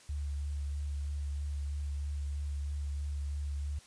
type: tone with vibrato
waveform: sine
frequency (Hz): 72.1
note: D2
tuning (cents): -31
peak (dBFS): -33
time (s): 0.09-3.79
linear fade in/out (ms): 5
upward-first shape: sine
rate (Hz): 3.1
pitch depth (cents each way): 17
effects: white hiss -58 dBFS RMS until 3.86 s + resampled to 22050 Hz